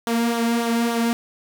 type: tone with flanger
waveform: sawtooth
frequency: 233.1 Hz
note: A#3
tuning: in tune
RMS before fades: -21 dBFS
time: 0.07-1.13 s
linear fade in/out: 0 ms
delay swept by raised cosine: 0.4 to 2.7 ms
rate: 3.5 Hz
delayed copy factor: -0.55
effects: none